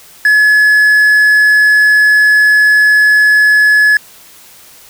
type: tone with quantisation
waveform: triangle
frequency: 1703 Hz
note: G#6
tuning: 43 cents sharp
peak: -3 dBFS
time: 0.25-3.97 s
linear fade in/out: 2 ms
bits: 5
effects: white hiss -39 dBFS RMS until 4.89 s